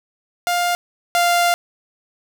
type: tone pair in turn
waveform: sawtooth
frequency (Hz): 703 / 696.9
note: F5 / F5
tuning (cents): +11 / -4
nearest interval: unison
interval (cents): 15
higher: first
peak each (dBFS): -13 / -10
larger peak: second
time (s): 0.47-0.75 / 1.15-1.54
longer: second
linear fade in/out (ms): 0
effects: none